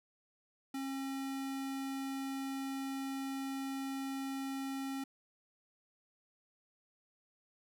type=tone; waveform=square; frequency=270 Hz; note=C#4; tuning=45 cents flat; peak=-38 dBFS; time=0.74-5.04 s; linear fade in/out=5 ms; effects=none